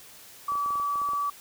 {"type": "tone", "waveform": "sine", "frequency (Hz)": 1149, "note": "D6", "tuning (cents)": -38, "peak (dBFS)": -25, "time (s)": [0.48, 1.3], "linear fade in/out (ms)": 5}
{"type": "clicks", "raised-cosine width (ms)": 1, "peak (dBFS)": -30, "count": 10, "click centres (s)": [0.52, 0.555, 0.661, 0.706, 0.756, 0.799, 0.957, 1.017, 1.089, 1.134]}
{"effects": ["white hiss -49 dBFS RMS until 1.4 s"]}